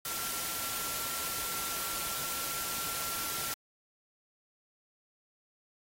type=tone in noise; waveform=sine; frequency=1362 Hz; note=F6; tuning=44 cents flat; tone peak=-44 dBFS; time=0.05-3.54 s; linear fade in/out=2 ms; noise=white; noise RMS=-36 dBFS; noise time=0.05-3.54 s; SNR=-11 dB; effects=AAC 48 kbps